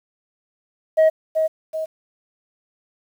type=tone with echo; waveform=sine; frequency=634 Hz; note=D#5; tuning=32 cents sharp; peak=-8 dBFS; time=0.97-1.1 s; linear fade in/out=20 ms; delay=380 ms; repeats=2; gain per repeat=-7 dB; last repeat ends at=1.86 s; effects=tanh soft clip ceiling -10 dBFS + 8-bit